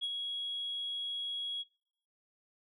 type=tone with ADSR envelope; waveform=sine; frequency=3322 Hz; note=G#7; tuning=in tune; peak=-29 dBFS; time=0.01-1.64 s; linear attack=29 ms; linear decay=40 ms; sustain=-5 dB; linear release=32 ms; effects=noise-tail reverb RT60 0.7 s tail -25 dB re dry + tanh soft clip ceiling -30 dBFS